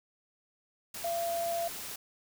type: tone in noise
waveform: sine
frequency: 680 Hz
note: F5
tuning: 46 cents flat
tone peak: -30 dBFS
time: 1.04-1.68 s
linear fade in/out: 5 ms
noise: white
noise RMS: -41 dBFS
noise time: 0.94-1.96 s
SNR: +8 dB
effects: none